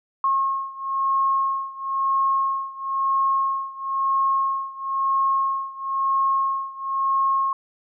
sine beating tone pair, 1082 / 1083 Hz, C#6 / C#6, -42 / -41 cents, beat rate 1 Hz, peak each -22 / -24 dBFS, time 0.24-7.53 s, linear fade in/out 2 ms, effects none

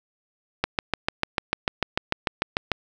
click train, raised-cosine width 0.3 ms, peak -5 dBFS, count 15, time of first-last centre 0.64-2.717 s, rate 6.74 Hz, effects none

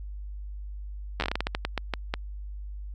slowing click train, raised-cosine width 0.3 ms, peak -11 dBFS, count 15, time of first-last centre 1.2-2.139 s, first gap 10 ms, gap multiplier 1.26, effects added 50 Hz sine -35 dBFS peak until 2.94 s

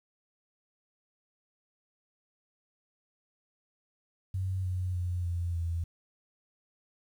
sine tone with pitch steps, 94.1 / 91.53 / 89.02 / 86.59 / 84.22 Hz, F#2 / F#2 / F2 / F2 / E2, +30 / -18 / +34 / -14 / +38 cents, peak -29 dBFS, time 4.34-5.84 s, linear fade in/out 5 ms, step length 300 ms, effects 10-bit

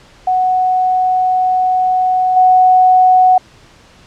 sine tone with level steps, 740 Hz, F#5, in tune, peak -10 / -5 dBFS, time 0.27-3.38 s, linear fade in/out 5 ms, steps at 2.36 s, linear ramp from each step 10 ms, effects pink hiss -44 dBFS RMS until 4.06 s + low-pass 6000 Hz 12 dB/octave

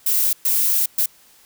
violet noise bursts at uneven times, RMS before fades -18 dBFS, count 3, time 0.06-0.33 / 0.45-0.86 / 0.98-1.06 s, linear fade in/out 5 ms, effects white hiss -52 dBFS RMS until 1.45 s

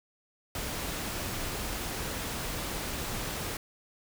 pink noise, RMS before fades -35 dBFS, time 0.55-3.57 s, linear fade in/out 2 ms, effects none

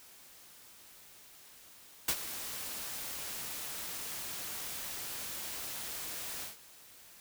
white noise with ADSR envelope, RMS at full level -28 dBFS, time 2.08-6.57 s, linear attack 7 ms, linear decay 63 ms, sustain -13 dB, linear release 140 ms, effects white hiss -56 dBFS RMS until 7.2 s

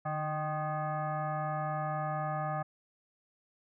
sine tone with frequency modulation, 311.1 Hz, D#4, in tune, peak -31 dBFS, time 0.05-2.63 s, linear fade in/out 10 ms, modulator 462 Hz, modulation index 2.2, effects none

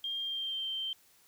sine tone with pitch glide, 3205 to 3130 Hz, G7 to G7, +38 to -3 cents, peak -33 dBFS, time 0.04-0.93 s, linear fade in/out 2 ms, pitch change -41 cents, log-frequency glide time 0.2-0.69 s, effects white hiss -64 dBFS RMS until 1.27 s

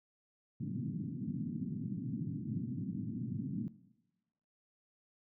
white band-pass noise, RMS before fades -39 dBFS, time 0.6-3.68 s, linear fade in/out 0 ms, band 110 to 270 Hz, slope 48 dB/octave, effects noise-tail reverb RT60 1.0 s tail -18 dB re dry

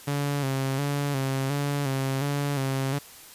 sawtooth tone with vibrato, 138.59 Hz, C#3, in tune, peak -21 dBFS, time 0.07-2.99 s, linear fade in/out 10 ms, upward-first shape square, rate 1.4 Hz, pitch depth 53 cents each way, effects white hiss -47 dBFS RMS until 3.34 s + resampled to 32000 Hz

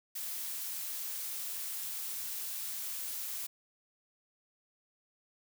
blue noise, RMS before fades -39 dBFS, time 0.15-3.47 s, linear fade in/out 10 ms, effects none

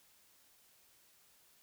silence, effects white hiss -67 dBFS RMS until 1.62 s

